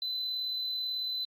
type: tone with amplitude modulation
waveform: sine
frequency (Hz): 4022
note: B7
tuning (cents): +31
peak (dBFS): -28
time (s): 0.02-1.25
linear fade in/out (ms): 2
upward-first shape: sine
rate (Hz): 38.2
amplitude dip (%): 30
effects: tanh soft clip ceiling -29 dBFS + AAC 32 kbps